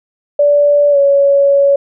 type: tone with pitch glide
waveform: sine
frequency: 580 to 560.2 Hz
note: D5 to C#5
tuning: -22 to +18 cents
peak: -6 dBFS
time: 0.39-1.76 s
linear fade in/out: 5 ms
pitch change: -60 cents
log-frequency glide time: 0.91-0.97 s
effects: none